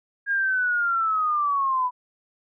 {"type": "linear sweep", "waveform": "sine", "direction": "down", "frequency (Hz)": [1634, 983], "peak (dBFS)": -20, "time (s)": [0.26, 1.91], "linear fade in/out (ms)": 50, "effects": []}